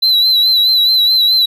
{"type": "tone with vibrato", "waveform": "triangle", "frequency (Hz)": 3992, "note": "B7", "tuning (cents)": 18, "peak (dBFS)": -7, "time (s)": [0.02, 1.46], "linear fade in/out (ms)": 10, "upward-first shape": "sine", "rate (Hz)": 4.7, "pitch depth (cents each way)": 54, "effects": []}